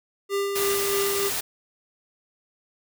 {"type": "tone with tremolo", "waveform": "square", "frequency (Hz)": 398.6, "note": "G4", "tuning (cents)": 29, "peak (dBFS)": -23, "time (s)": [0.29, 1.31], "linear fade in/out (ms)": 50, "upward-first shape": "sine", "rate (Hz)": 3.2, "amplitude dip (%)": 35}
{"type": "noise", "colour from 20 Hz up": "white", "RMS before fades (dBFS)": -28, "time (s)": [0.55, 1.41], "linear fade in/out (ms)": 10}
{"effects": []}